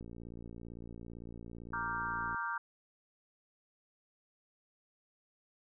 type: click train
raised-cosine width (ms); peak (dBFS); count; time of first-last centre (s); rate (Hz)
3; -35; 136; 0.01-2.346; 57.8
type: chord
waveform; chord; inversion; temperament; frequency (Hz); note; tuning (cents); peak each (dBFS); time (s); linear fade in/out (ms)
sine; G minor seventh; first; equal; 932.3 / 1174.7 / 1396.9 / 1568; Bb5 / D6 / F6 / G6; 0 / 0 / 0 / 0; -40; 1.73-2.58; 5
effects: none